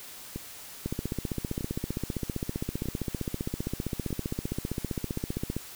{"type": "two click trains", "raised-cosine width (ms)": 3, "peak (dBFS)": [-17, -21], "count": [73, 4], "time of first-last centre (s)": [[0.86, 5.566], [0.36, 4.105]], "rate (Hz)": [15.3, 0.801], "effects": ["white hiss -45 dBFS RMS until 5.75 s"]}